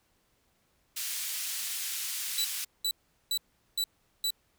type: band-pass noise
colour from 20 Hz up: white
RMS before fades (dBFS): -35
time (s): 0.96-2.65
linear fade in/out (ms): 10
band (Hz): 2200 to 15000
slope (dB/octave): 12
type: tone bursts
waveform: sawtooth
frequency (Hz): 3951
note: B7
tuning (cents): 0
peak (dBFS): -24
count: 5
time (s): 2.38-4.305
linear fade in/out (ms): 2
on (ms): 65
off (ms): 400
effects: pink hiss -71 dBFS RMS until 4.58 s

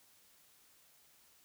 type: silence
effects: white hiss -66 dBFS RMS until 1.44 s

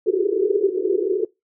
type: band-pass noise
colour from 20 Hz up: white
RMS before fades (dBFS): -20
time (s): 0.06-1.25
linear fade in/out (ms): 5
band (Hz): 360 to 430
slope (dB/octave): 96
effects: noise-tail reverb RT60 0.2 s tail -22 dB re dry

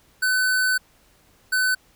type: tone pair in turn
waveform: square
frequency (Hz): 1510 / 1510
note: F#6 / F#6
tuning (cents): +35 / +35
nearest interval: unison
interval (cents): 0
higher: neither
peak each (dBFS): -19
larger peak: neither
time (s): 0.22-0.78 / 1.52-1.75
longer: first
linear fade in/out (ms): 10
effects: pink hiss -58 dBFS RMS until 1.95 s

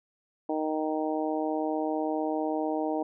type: harmonic tone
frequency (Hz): 155.56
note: D#3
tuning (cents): 0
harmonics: 2 / 3 / 4 / 5 / 6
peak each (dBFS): -30 / -34 / -33 / -34 / -39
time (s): 0.49-3.03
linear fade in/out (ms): 5
effects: none

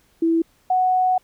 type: tone pair in turn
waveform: sine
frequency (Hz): 329.6 / 739.9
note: E4 / F#5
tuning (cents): 0 / 0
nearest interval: octave + major second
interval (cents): 1400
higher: second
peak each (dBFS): -15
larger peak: neither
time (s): 0.22-0.42 / 0.7-1.18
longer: second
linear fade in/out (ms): 5
effects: pink hiss -60 dBFS RMS until 1.23 s

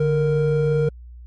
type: tone pair together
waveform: triangle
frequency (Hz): 146.83 / 466.2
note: D3 / A#4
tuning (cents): 0 / 0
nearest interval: octave + minor sixth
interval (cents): 2000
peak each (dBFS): -17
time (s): 0-0.89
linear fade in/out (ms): 5
effects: added 60 Hz sine -37 dBFS peak until 1.26 s + MP3 48 kbps

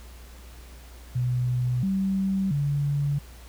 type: tone with pitch steps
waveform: sine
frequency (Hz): 124.3 / 192.9 / 143.2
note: B2 / G3 / D3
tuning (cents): +12 / -28 / -43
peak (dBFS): -22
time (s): 1.15-3.19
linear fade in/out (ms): 10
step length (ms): 680
effects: added 60 Hz sine -43 dBFS peak until 3.48 s + pink hiss -51 dBFS RMS until 3.48 s

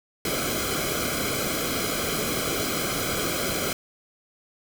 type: noise with comb filter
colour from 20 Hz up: pink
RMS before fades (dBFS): -27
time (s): 0.25-3.73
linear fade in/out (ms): 2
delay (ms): 1.1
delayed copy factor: -0.85
effects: none

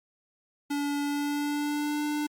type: tone with pitch glide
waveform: square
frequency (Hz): 287.1 to 297.2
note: D4 to D4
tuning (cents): -39 to +21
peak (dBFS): -28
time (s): 0.7-2.27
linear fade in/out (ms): 10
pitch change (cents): +60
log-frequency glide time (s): 1.01-2.04
effects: Opus 48 kbps

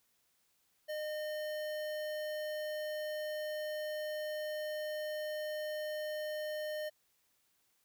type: tone with notch filter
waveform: square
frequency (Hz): 610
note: D#5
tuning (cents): -34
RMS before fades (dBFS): -39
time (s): 0.88-6.9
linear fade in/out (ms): 20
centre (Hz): 7600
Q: 1.4
effects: white hiss -75 dBFS RMS until 7.84 s

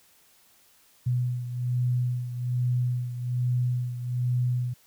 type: beating tone pair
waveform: sine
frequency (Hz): 123.47 / 124.67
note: B2 / B2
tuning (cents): 0 / +17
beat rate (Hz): 1.2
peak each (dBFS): -25 / -31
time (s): 1.06-4.74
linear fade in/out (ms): 10
effects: white hiss -60 dBFS RMS until 4.86 s

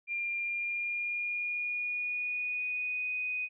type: tone with pitch glide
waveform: sine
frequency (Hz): 2395 to 2492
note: D7 to D#7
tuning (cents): +33 to +2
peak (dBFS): -31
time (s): 0.07-3.49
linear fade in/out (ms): 50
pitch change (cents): +69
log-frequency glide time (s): 0.41-3.12
effects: none

